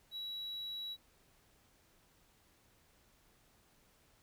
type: tone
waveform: triangle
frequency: 3900 Hz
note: B7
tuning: 23 cents flat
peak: -38 dBFS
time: 0.11-0.97 s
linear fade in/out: 50 ms
effects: tanh soft clip ceiling -35 dBFS + pink hiss -69 dBFS RMS until 4.22 s